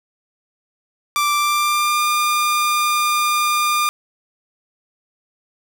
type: tone with pitch glide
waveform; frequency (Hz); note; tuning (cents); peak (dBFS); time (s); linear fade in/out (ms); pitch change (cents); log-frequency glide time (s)
sawtooth; 1174.7 to 1203.5; D6 to D6; 0 to +42; -12; 1.16-3.89; 0; +42; 1.34-2.04
effects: 9-bit